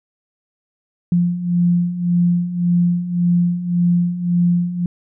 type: beating tone pair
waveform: sine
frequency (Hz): 173.5 / 175.3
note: F3 / F3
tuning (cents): -11 / +7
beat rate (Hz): 1.8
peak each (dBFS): -20 / -15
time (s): 1.12-4.86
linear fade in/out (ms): 2
effects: none